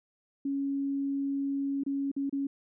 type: tone with dropouts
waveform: sine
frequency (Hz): 277.2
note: C#4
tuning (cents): 0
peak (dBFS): -28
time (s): 0.45-2.47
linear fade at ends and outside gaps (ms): 5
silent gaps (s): 1.836-1.863 / 2.116-2.164 / 2.296-2.326
effects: none